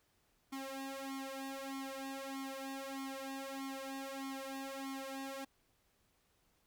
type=tone with flanger; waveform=sawtooth; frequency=270.1 Hz; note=C#4; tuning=45 cents flat; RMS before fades=-44 dBFS; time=0.52-5.45 s; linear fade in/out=10 ms; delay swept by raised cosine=0.9 to 2.6 ms; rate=1.6 Hz; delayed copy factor=+0.9; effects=pink hiss -75 dBFS RMS until 6.66 s